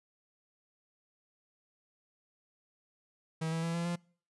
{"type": "tone with pitch steps", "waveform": "45% pulse", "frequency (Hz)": [160.8, 163.8, 166.86, 169.97, 173.14], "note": ["E3", "E3", "E3", "F3", "F3"], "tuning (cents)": [-43, -11, 21, -47, -15], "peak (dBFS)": -32, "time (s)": [3.41, 3.96], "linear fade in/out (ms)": 10, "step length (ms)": 110, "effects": ["noise-tail reverb RT60 0.5 s tail -26 dB re dry", "resampled to 24000 Hz"]}